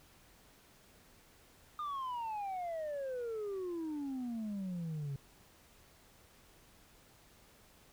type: exponential sweep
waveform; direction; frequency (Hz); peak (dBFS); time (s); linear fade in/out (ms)
sine; down; 1227 to 135.3; -34; 1.79-5.16; 2
effects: tanh soft clip ceiling -36 dBFS + pink hiss -63 dBFS RMS until 7.92 s